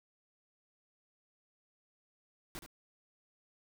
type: noise with echo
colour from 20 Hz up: pink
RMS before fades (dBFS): -44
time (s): 2.55-2.59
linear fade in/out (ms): 0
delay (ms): 72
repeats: 1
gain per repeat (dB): -8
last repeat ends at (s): 2.662
effects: none